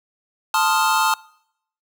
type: chord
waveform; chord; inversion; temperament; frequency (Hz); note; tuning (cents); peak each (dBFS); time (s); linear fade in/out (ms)
square; F dominant seventh; first; equal; 880 / 1046.5 / 1244.5 / 1396.9; A5 / C6 / Eb6 / F6; 0 / 0 / 0 / 0; -20 / -24 / -23 / -24; 0.54-1.14; 2
effects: noise-tail reverb RT60 0.7 s tail -23 dB re dry